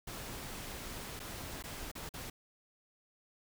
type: noise with dropouts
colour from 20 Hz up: pink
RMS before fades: -44 dBFS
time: 0.07-2.3 s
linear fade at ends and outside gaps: 5 ms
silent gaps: 1.194-1.2 / 1.626-1.638 / 1.916-1.952 / 2.092-2.138 s
effects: none